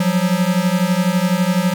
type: beating tone pair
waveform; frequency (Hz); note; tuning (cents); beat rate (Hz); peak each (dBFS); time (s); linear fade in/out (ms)
square; 175.6 / 187.6; F3 / F#3; +10 / +24; 12; -18; 0-1.74; 5
effects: none